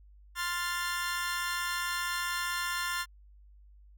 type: chord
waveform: sawtooth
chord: F major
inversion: second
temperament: equal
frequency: 1046.5 / 1396.9 / 1760 Hz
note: C6 / F6 / A6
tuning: 0 / 0 / 0 cents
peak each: -32 / -32 / -32 dBFS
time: 0.35-3.06 s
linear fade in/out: 50 ms
effects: added 50 Hz sine -53 dBFS peak until 3.97 s